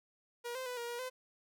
sawtooth tone with pitch steps, 477.7 / 518 / 496.1 / 473.5 / 477.8 / 511 Hz, A#4 / C5 / B4 / A#4 / A#4 / C5, +42 / -17 / +8 / +27 / +43 / -41 cents, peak -35 dBFS, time 0.44-1.1 s, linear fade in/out 20 ms, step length 110 ms, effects none

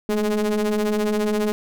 square ring-modulated tone, 103.9 Hz, G#2, 1 cent sharp, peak -17 dBFS, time 0.09-1.52 s, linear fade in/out 0 ms, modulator 319 Hz, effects none

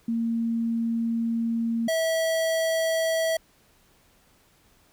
sine / square tone pair in turn, 230 / 650.5 Hz, A#3 / E5, -23 / -23 cents, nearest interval octave + tritone, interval 1800 cents, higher second, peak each -23 dBFS, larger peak neither, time 0.08-1.88 / 1.88-3.37 s, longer first, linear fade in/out 5 ms, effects pink hiss -61 dBFS RMS until 4.92 s

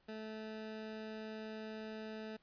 20% pulse tone, 217.9 Hz, A3, 17 cents flat, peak -39 dBFS, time 0.08-2.37 s, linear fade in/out 10 ms, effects pink hiss -73 dBFS RMS until 2.42 s + resampled to 11025 Hz

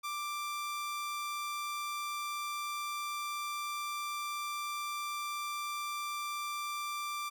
sawtooth tone, 1179 Hz, D6, 6 cents sharp, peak -32 dBFS, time 0.03-7.3 s, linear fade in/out 20 ms, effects none

